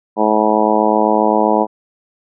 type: harmonic tone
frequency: 107.7 Hz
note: A2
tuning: 37 cents flat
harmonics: 2 / 3 / 4 / 5 / 6 / 7 / 8 / 9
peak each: -19 / -19 / -19 / -19 / -19 / -19 / -19 / -19 dBFS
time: 0.16-1.67 s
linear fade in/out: 50 ms
effects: none